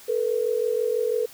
sine tone pair together, 440 / 486.1 Hz, A4 / B4, 0 / -28 cents, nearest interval major second, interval 172 cents, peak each -24 dBFS, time 0.08-1.26 s, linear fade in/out 10 ms, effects white hiss -47 dBFS RMS until 1.33 s

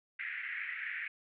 white band-pass noise, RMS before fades -40 dBFS, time 0.19-1.08 s, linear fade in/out 5 ms, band 1700 to 2200 Hz, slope 48 dB/octave, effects none

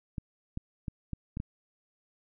clicks, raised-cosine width 5 ms, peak -22 dBFS, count 6, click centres 0.182 / 0.574 / 0.882 / 1.133 / 1.371 / 1.401 s, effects none

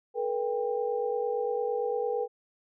sine tone cluster, 434.3 / 483.1 / 795 Hz, A4 / B4 / G5, -23 / -38 / +24 cents, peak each -32 / -29 / -35 dBFS, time 0.14-2.28 s, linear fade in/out 50 ms, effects none

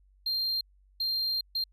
triangle tone bursts at uneven times, 4186 Hz, C8, in tune, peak -26 dBFS, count 3, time 0.26-0.61 / 1-1.41 / 1.55-1.64 s, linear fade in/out 5 ms, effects added 48 Hz sine -59 dBFS peak until 1.72 s

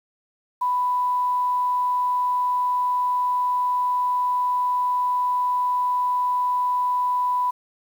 sine tone, 992 Hz, B5, 7 cents sharp, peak -19 dBFS, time 0.61-7.51 s, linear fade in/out 10 ms, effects 8-bit

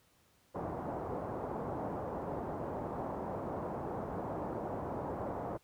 white low-pass noise, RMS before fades -39 dBFS, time 0.54-5.58 s, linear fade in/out 20 ms, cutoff 870 Hz, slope 24 dB/octave, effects pink hiss -69 dBFS RMS until 5.63 s + high-pass 60 Hz 12 dB/octave

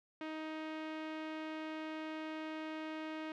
sawtooth tone with low-pass filter, 313.5 Hz, D#4, 13 cents sharp, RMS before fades -43 dBFS, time 0.21-3.32 s, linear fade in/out 2 ms, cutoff 2700 Hz, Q 1.3, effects none

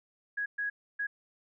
sine tone bursts at uneven times, 1661.2 Hz, G#6, in tune, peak -30 dBFS, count 3, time 0.37-0.46 / 0.58-0.7 / 0.99-1.07 s, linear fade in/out 10 ms, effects none

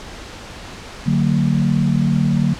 sine chord, D augmented, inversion none, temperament equal with one note detuned, 146.83 / 185 / 227.6 Hz, D3 / F#3 / A#3, 0 / 0 / -41 cents, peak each -17 / -18 / -19 dBFS, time 1.06-2.54 s, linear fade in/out 10 ms, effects pink hiss -34 dBFS RMS until 2.59 s + low-pass 6000 Hz 12 dB/octave

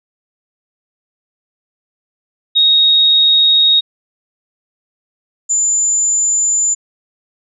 sine tone pair in turn, 3753 / 7085 Hz, A#7 / A8, +11 / +11 cents, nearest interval major seventh, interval 1100 cents, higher second, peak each -7 / -11 dBFS, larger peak first, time 2.55-3.81 / 5.49-6.75 s, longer neither, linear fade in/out 20 ms, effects none

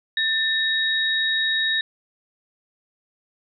sine tone pair together, 1787 / 3789 Hz, A6 / A#7, +26 / +27 cents, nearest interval octave + minor second, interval 1301 cents, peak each -22 dBFS, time 0.17-1.81 s, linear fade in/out 2 ms, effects none

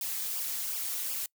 blue noise with flanger, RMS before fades -34 dBFS, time 0.01-1.26 s, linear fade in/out 2 ms, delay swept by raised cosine 0.49 to 5.19 ms, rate 2.7 Hz, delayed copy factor -1, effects noise-tail reverb RT60 0.1 s tail -24 dB re dry

